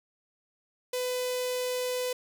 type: tone with notch filter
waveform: sawtooth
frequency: 501 Hz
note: B4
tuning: 25 cents sharp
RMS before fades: -31 dBFS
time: 0.93-2.13 s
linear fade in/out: 5 ms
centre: 1300 Hz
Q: 0.77
effects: none